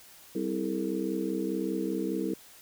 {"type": "harmonic tone with a mistuned harmonic", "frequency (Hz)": 65, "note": "C2", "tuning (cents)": -11, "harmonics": [3, 4, 5, 6, 7], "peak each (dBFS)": [-35, -35, -32, -38, -36], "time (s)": [0.35, 2.34], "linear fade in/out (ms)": 5, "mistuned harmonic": 6, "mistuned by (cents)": 100, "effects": ["white hiss -53 dBFS RMS until 2.61 s"]}